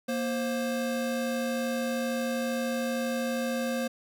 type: tone pair together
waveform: square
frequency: 235.1 / 527.8 Hz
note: A#3 / C5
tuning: +15 / +15 cents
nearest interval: octave + major second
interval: 1400 cents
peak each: -31 / -32 dBFS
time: 0.08-3.88 s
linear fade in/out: 10 ms
effects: none